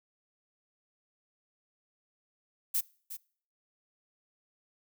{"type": "noise with echo", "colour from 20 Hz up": "violet", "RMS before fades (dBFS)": -29, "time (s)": [2.74, 2.81], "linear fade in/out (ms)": 10, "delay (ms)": 360, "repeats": 1, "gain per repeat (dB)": -12, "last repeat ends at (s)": 3.17, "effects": ["noise-tail reverb RT60 0.5 s tail -24 dB re dry"]}